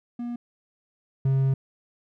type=tone pair in turn; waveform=triangle; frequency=239.5 / 134.41 Hz; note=A#3 / C3; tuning=+47 / +47 cents; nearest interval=minor seventh; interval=1000 cents; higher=first; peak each=-27 / -17 dBFS; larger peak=second; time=0.19-0.36 / 1.25-1.54 s; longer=second; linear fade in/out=5 ms; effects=none